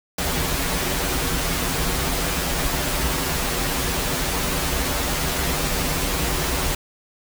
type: noise with comb filter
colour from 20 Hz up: pink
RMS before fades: -23 dBFS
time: 0.18-6.75 s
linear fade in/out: 5 ms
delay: 9.4 ms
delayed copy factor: -0.95
effects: none